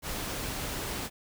pink noise, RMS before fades -35 dBFS, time 0.02-1.1 s, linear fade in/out 50 ms, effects none

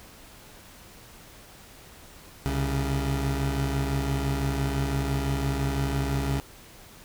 25% pulse tone pair together, 66 / 137.92 Hz, C2 / C#3, +16 / -8 cents, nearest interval octave + minor second, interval 1276 cents, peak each -24 / -24 dBFS, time 2.46-6.4 s, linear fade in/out 0 ms, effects pink hiss -49 dBFS RMS until 7.04 s

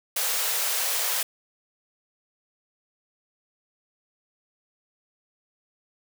white high-pass noise, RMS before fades -26 dBFS, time 0.16-1.23 s, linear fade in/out 5 ms, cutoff 430 Hz, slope 96 dB/octave, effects none

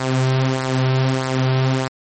sawtooth tone with flanger, 130.81 Hz, C3, in tune, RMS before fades -18 dBFS, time 0-1.88 s, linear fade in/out 5 ms, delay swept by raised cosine 0.31 to 4.21 ms, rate 1.6 Hz, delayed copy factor -0.55, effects MP3 32 kbps

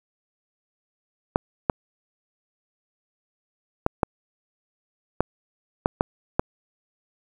clicks, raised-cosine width 1 ms, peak -4 dBFS, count 8, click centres 1.359 / 1.698 / 3.864 / 4.032 / 5.206 / 5.859 / 6.009 / 6.395 s, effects 7-bit

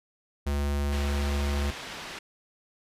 square tone, 71.4 Hz, D2, 48 cents flat, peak -26 dBFS, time 0.46-1.71 s, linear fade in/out 10 ms
white low-pass noise, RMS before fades -40 dBFS, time 0.92-2.19 s, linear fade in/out 5 ms, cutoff 3400 Hz, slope 12 dB/octave
effects resampled to 32000 Hz

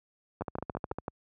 two click trains, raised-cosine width 1 ms, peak -20 / -19 dBFS, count 9 / 5, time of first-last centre 0.41-0.986 / 0.42-1.081 s, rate 13.9 / 6.05 Hz, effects high-pass 60 Hz 12 dB/octave

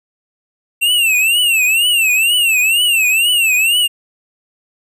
square tone with vibrato, 2707 Hz, E7, 45 cents sharp, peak -11 dBFS, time 0.81-3.88 s, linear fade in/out 20 ms, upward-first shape triangle, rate 2.1 Hz, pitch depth 180 cents each way, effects none

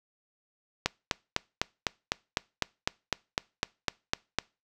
click train, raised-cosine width 0.2 ms, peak -7 dBFS, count 15, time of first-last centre 0.86-4.386 s, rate 3.97 Hz, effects noise-tail reverb RT60 0.3 s tail -25 dB re dry

